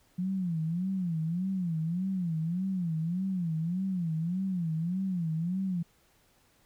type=tone with vibrato; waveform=sine; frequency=174.61 Hz; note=F3; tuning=in tune; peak=-28 dBFS; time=0.18-5.83 s; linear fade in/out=10 ms; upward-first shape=sine; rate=1.7 Hz; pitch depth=170 cents each way; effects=pink hiss -66 dBFS RMS until 6.65 s